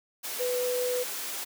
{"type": "tone in noise", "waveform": "sine", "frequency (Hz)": 496.5, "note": "B4", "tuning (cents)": 9, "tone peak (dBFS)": -26, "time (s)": [0.39, 1.04], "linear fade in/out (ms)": 20, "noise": "white", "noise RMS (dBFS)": -35, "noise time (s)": [0.23, 1.45], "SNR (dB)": 6, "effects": ["high-pass 300 Hz 12 dB/octave"]}